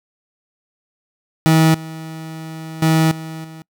30% pulse tone with level steps, 160 Hz, D#3, 49 cents sharp, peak -7 / -26 / -9 / -25 / -31 dBFS, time 1.46-3.62 s, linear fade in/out 0 ms, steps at 1.74 / 2.82 / 3.11 / 3.44 s, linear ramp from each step 5 ms, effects noise-tail reverb RT60 0.1 s tail -26 dB re dry

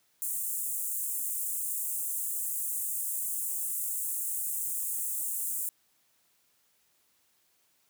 pink high-pass noise, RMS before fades -33 dBFS, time 0.22-5.69 s, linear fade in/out 0 ms, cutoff 7700 Hz, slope 48 dB/octave, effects white hiss -70 dBFS RMS until 7.89 s + high-pass 60 Hz 12 dB/octave

